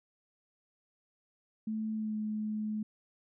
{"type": "tone with pitch glide", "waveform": "sine", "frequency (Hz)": [218.2, 214.1], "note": ["A3", "A3"], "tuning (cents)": [-14, -47], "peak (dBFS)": -32, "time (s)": [1.67, 2.83], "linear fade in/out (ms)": 5, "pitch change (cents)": -33, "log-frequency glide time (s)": [1.94, 2.16], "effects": []}